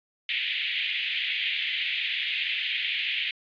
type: band-pass noise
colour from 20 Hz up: white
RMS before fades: -29 dBFS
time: 0.29-3.31 s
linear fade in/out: 2 ms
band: 2000 to 3400 Hz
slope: 48 dB/octave
effects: resampled to 11025 Hz